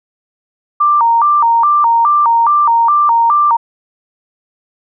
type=tone with vibrato; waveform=sine; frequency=1046.5 Hz; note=C6; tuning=in tune; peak=-7 dBFS; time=0.8-3.57 s; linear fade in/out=10 ms; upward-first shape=square; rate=2.4 Hz; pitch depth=210 cents each way; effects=none